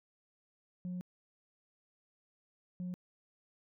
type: tone bursts at uneven times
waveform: sine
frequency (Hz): 180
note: F#3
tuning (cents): -47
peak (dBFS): -35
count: 2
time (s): 0.85-1.01 / 2.8-2.94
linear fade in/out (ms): 0
effects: tanh soft clip ceiling -35 dBFS